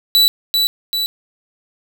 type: tone with echo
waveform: 45% pulse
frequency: 3951 Hz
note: B7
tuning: in tune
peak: -9 dBFS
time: 0.15-0.28 s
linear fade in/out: 0 ms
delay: 390 ms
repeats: 2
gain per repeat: -4 dB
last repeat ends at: 1.06 s
effects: none